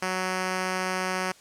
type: tone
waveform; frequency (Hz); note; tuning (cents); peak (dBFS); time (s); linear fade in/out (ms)
5% pulse; 185.6; F#3; +6; -15; 0.02-1.32; 5
effects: white hiss -54 dBFS RMS until 1.4 s + low-pass 9000 Hz 12 dB/octave